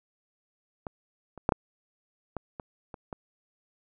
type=clicks; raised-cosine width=1 ms; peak=-21 / -29 / -8 / -9 / -19 / -23 / -26 / -22 dBFS; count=8; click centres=0.868 / 1.377 / 1.491 / 1.522 / 2.367 / 2.598 / 2.942 / 3.128 s; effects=none